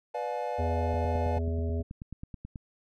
triangle chord, B diminished seventh, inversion none, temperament just, 493.9 / 592.7 / 711.2 / 853.4 Hz, B4 / D5 / F5 / Ab5, 0 / +16 / +31 / +47 cents, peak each -34 dBFS, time 0.14-1.39 s, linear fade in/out 10 ms
harmonic tone, 82.41 Hz, E2, in tune, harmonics 1 / 3 / 5 / 7 / 8, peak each -28 / -37 / -38 / -44 / -44 dBFS, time 0.58-1.83 s, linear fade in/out 20 ms
click train, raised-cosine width 5 ms, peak -27 dBFS, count 16, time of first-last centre 0.94-2.558 s, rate 9.27 Hz
effects none

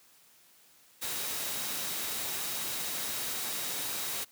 sine tone in noise, 3814 Hz, A#7, 39 cents sharp, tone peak -46 dBFS, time 1.01-4.25 s, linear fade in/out 20 ms, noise white, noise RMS -35 dBFS, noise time 1.01-4.25 s, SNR -14 dB, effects white hiss -61 dBFS RMS until 4.31 s + high-pass 100 Hz 12 dB/octave

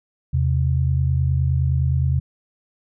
sine tone pair together, 81.8 / 131.43 Hz, E2 / C3, -13 / +8 cents, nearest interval minor sixth, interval 821 cents, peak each -19 dBFS, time 0.33-2.2 s, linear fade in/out 10 ms, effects none

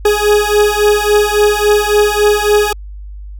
40% pulse beating tone pair, 415.3 / 418.9 Hz, G#4 / G#4, 0 / +15 cents, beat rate 3.6 Hz, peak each -11 dBFS, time 0.05-2.73 s, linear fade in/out 5 ms, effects added 50 Hz sine -26 dBFS peak until 3.39 s

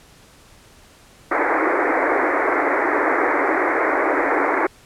pink band-pass noise, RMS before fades -19 dBFS, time 1.31-4.67 s, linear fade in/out 5 ms, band 280 to 2200 Hz, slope 96 dB/octave, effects pink hiss -49 dBFS RMS until 4.85 s + low-pass 11000 Hz 12 dB/octave

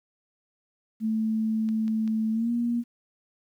sine tone with pitch glide, 220 to 237.2 Hz, A3 to A#3, 0 to +30 cents, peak -23 dBFS, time 1-2.84 s, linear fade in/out 50 ms, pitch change +130 cents, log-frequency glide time 2.32-2.51 s
clicks, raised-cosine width 0.2 ms, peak -30 dBFS, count 3, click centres 1.689 / 1.88 / 2.077 s
effects 10-bit

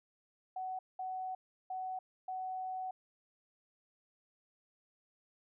sine tone bursts at uneven times, 748 Hz, F#5, 19 cents sharp, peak -37 dBFS, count 4, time 0.56-0.79 / 0.99-1.35 / 1.7-1.99 / 2.28-2.91 s, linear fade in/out 5 ms, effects none

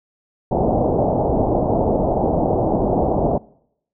white low-pass noise, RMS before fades -18 dBFS, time 0.51-3.38 s, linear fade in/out 5 ms, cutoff 790 Hz, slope 48 dB/octave, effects noise-tail reverb RT60 0.7 s tail -23 dB re dry

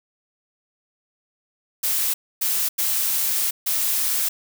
blue noise bursts at uneven times, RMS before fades -22 dBFS, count 4, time 1.83-2.14 / 2.41-2.69 / 2.78-3.51 / 3.66-4.29 s, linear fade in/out 10 ms, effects none

